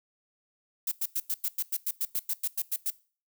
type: noise bursts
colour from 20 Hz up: violet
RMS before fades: -29 dBFS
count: 15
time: 0.87-2.904 s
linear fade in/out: 5 ms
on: 46 ms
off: 96 ms
effects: noise-tail reverb RT60 0.4 s tail -21 dB re dry